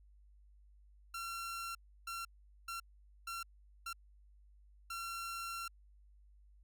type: tone bursts at uneven times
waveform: sawtooth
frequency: 1364 Hz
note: F6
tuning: 41 cents flat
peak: -37 dBFS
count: 6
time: 1.14-1.75 / 2.07-2.25 / 2.68-2.8 / 3.27-3.43 / 3.86-3.93 / 4.9-5.68 s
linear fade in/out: 5 ms
effects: added 50 Hz sine -60 dBFS peak until 6.63 s